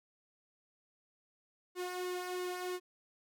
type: tone with flanger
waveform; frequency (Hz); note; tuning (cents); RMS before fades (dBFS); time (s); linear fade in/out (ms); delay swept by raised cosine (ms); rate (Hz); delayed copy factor
sawtooth; 361.9; F#4; -38; -39; 1.75-2.8; 50; 1.2 to 2.5; 3; -0.55
effects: none